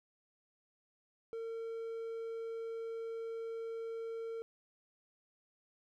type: tone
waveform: triangle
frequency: 455 Hz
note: A#4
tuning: 42 cents flat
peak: -37 dBFS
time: 1.33-4.42 s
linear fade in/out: 0 ms
effects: none